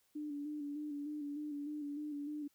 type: tone with vibrato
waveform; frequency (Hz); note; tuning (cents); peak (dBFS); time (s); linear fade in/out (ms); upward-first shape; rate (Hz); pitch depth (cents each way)
sine; 293.7; D4; 0; -39; 0.15-2.48; 10; square; 3.3; 34
effects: white hiss -75 dBFS RMS until 2.54 s